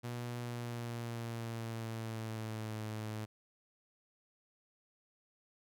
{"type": "tone with pitch glide", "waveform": "sawtooth", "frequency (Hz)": [120.5, 108.6], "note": ["B2", "A2"], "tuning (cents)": [-42, -22], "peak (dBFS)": -35, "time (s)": [0.03, 3.26], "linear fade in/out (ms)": 20, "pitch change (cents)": -180, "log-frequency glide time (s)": [0.42, 2.84], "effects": []}